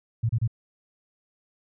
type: tone bursts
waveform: sine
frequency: 113.9 Hz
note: A#2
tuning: 40 cents flat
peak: -20 dBFS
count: 3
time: 0.23-0.477 s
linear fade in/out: 10 ms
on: 63 ms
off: 29 ms
effects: none